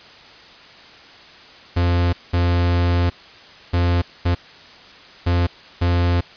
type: tone bursts at uneven times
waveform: 45% pulse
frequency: 87.31 Hz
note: F2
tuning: in tune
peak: -15 dBFS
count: 6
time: 1.76-2.13 / 2.33-3.1 / 3.73-4.02 / 4.25-4.35 / 5.26-5.47 / 5.81-6.21 s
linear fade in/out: 10 ms
effects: white hiss -43 dBFS RMS until 6.36 s + resampled to 11025 Hz